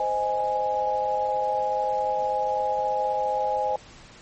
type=chord; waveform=sine; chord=Ab major; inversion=first; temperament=just; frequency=519.1 / 623 / 830.6 Hz; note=C5 / Eb5 / Ab5; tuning=-14 / +2 / 0 cents; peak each=-28 / -30 / -24 dBFS; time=0-3.76 s; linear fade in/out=2 ms; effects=pink hiss -48 dBFS RMS until 4.21 s + MP3 32 kbps